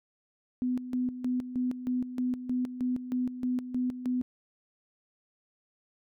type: tone with tremolo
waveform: sine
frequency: 250.7 Hz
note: B3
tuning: 26 cents sharp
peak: -26 dBFS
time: 0.62-4.22 s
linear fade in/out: 0 ms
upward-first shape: square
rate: 3.2 Hz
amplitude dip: 70%
effects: none